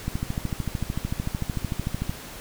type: click train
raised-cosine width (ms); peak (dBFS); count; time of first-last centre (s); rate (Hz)
5; -14; 28; 0.08-2.095; 13.4
effects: pink hiss -40 dBFS RMS until 2.4 s